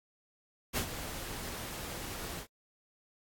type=noise with ADSR envelope; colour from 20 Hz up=pink; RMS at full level=-30 dBFS; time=0.73-2.47 s; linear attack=36 ms; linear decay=85 ms; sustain=-11 dB; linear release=85 ms; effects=AAC 64 kbps